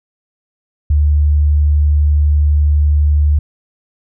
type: tone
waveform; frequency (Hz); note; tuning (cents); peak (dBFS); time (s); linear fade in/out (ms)
sine; 74; D2; +14; -8; 0.9-3.39; 5
effects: none